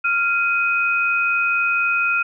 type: tone pair together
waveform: sine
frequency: 1392 / 2508 Hz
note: F6 / D#7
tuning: -6 / +13 cents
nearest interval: minor seventh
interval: 1019 cents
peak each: -19 dBFS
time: 0.04-2.23 s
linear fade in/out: 10 ms
effects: none